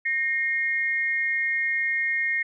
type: tone pair together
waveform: sine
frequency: 1849 / 2140 Hz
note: A#6 / C7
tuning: -15 / +38 cents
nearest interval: minor third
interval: 253 cents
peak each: -25 dBFS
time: 0.05-2.43 s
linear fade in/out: 10 ms
effects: none